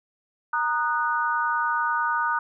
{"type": "chord", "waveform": "sine", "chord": "D# minor", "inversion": "second", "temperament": "equal with one note detuned", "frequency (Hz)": [932.3, 1230.9, 1480], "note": ["A#5", "D#6", "F#6"], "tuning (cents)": [0, -19, 0], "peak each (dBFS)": -26, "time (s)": [0.53, 2.39], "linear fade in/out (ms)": 5, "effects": []}